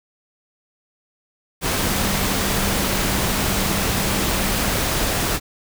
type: tone in noise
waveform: sine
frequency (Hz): 196.5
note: G3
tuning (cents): +4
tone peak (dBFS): -28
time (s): 1.75-4.75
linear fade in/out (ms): 50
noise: pink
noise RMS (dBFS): -21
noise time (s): 1.61-5.4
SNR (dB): -10
effects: none